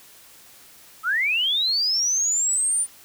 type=linear sweep; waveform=sine; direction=up; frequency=1245 to 9397 Hz; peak=-19 dBFS; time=1.03-2.87 s; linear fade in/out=50 ms; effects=white hiss -49 dBFS RMS until 3.04 s